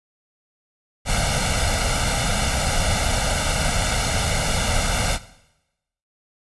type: noise with comb filter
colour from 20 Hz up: pink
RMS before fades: -21 dBFS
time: 1.05-5.19 s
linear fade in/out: 50 ms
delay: 1.4 ms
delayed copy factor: +0.8
effects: noise-tail reverb RT60 0.9 s tail -17 dB re dry + resampled to 24000 Hz